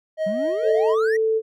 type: tone with tremolo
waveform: triangle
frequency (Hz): 630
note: D#5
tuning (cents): +21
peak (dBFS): -18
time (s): 0.17-0.96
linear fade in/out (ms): 50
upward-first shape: sine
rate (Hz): 4.2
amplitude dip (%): 30
type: exponential sweep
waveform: triangle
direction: up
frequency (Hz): 185 to 1975.5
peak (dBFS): -24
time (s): 0.26-1.17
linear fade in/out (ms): 10
type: tone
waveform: sine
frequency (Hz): 442.1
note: A4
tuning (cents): +8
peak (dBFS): -17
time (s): 0.62-1.42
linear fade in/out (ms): 50
effects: none